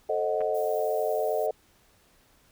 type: chord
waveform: sine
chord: A diminished seventh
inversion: none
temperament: equal with one note detuned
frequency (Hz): 440 / 532.7 / 622.3 / 740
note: A4 / C5 / Eb5 / Gb5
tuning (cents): 0 / +31 / 0 / 0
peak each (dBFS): -29 / -32 / -28 / -32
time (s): 0.09-1.51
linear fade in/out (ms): 5
type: clicks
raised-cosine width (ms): 0.5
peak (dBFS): -28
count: 2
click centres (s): 0.407 / 0.415
type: noise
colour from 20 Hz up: violet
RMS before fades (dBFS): -47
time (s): 0.54-1.47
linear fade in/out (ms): 10
effects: pink hiss -62 dBFS RMS until 2.51 s